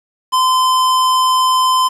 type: tone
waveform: square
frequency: 1028 Hz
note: C6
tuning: 31 cents flat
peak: -11 dBFS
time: 0.32-1.89 s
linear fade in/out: 20 ms
effects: low-pass 10000 Hz 12 dB/octave + 7-bit